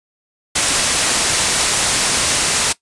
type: low-pass noise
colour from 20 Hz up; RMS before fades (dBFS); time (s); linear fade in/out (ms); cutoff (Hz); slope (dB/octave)
white; -17; 0.55-2.73; 10; 10000; 48
effects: noise-tail reverb RT60 0.1 s tail -18 dB re dry + resampled to 24000 Hz